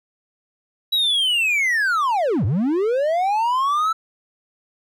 triangle linear two-way sweep, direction down then up, 3923 to 87.31 to 1336 Hz, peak -15 dBFS, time 0.92-3.93 s, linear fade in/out 10 ms, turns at 2.45 s, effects none

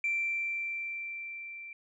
sine tone with level ramp, 2349 Hz, D7, in tune, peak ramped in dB -26 to -42 dBFS, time 0.04-1.73 s, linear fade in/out 2 ms, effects tanh soft clip ceiling -23 dBFS

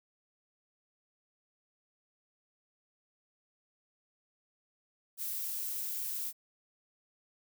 violet noise, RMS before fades -37 dBFS, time 5.17-6.33 s, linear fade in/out 50 ms, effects none

